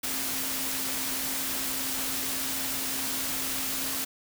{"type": "tone in noise", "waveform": "sine", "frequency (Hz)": 266, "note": "C4", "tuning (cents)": 29, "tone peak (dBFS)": -41, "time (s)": [0.03, 4.05], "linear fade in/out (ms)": 10, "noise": "white", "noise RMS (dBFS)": -31, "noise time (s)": [0.03, 4.05], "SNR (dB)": -13, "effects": []}